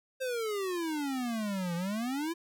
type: exponential two-way sweep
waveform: square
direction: down then up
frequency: 531 to 168 to 345.6 Hz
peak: -32 dBFS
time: 0.2-2.34 s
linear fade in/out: 20 ms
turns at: 1.75 s
effects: none